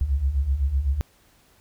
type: beating tone pair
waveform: sine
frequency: 63.3 / 71.2 Hz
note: B1 / C#2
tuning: +43 / +47 cents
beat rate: 7.9 Hz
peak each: -26 / -21 dBFS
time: 0.01-1.01 s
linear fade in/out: 0 ms
effects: pink hiss -59 dBFS RMS until 1.6 s